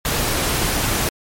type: noise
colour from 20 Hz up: pink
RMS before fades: -20 dBFS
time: 0.05-1.09 s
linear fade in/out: 2 ms
effects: MP3 64 kbps